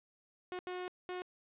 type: tone bursts at uneven times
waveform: sawtooth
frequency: 362.9 Hz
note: F#4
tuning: 34 cents flat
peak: -35 dBFS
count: 3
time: 0.52-0.59 / 0.67-0.88 / 1.09-1.22 s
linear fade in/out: 0 ms
effects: resampled to 8000 Hz + 12-bit